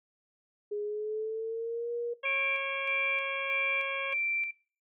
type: tone with pitch glide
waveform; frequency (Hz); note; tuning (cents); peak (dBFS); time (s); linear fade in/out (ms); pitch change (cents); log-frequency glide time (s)
sine; 415.3 to 474.3; G#4 to A#4; 0 to +30; -31; 0.71-2.14; 10; +230; 0.83-1.91
type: harmonic tone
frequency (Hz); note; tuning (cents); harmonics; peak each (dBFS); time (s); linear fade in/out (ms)
546; C#5; -26; 1 / 2 / 3 / 4 / 5 / 6; -37 / -40 / -42 / -43 / -44 / -45; 2.23-4.14; 10
type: tone with tremolo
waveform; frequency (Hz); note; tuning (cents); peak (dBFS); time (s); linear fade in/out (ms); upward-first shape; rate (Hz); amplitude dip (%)
sine; 2349; D7; 0; -29; 2.25-4.51; 5; square; 1.6; 50
effects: noise-tail reverb RT60 0.4 s tail -19 dB re dry